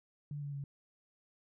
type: tone with pitch steps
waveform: sine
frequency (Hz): 145.9 / 143.06 / 140.28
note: D3 / D3 / C#3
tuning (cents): -11 / -45 / +21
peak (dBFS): -38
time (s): 0.31-0.64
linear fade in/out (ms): 2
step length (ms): 110
effects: none